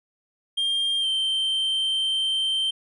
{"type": "tone with pitch glide", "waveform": "triangle", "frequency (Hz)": [3200, 3125], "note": ["G7", "G7"], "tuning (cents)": [35, -6], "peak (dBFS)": -20, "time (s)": [0.57, 2.71], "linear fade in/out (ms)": 10, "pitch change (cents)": -41, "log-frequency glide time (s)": [1, 1.06], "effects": ["resampled to 24000 Hz"]}